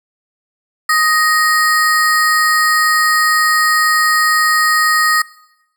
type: ring-modulated tone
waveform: square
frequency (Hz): 1562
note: G6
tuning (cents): -7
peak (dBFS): -8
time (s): 0.89-5.22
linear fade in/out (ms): 5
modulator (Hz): 311
effects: noise-tail reverb RT60 0.9 s tail -21 dB re dry